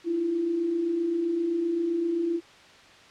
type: tone pair together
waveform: sine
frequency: 311.1 / 338.8 Hz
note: D#4 / E4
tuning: 0 / +48 cents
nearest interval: minor second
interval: 148 cents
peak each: -35 / -24 dBFS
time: 0.04-2.41 s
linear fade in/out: 50 ms
effects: white hiss -51 dBFS RMS until 3.1 s + low-pass 4000 Hz 12 dB/octave